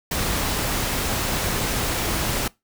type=noise; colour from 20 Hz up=pink; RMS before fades=-24 dBFS; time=0.11-2.48 s; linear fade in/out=5 ms; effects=noise-tail reverb RT60 0.2 s tail -22 dB re dry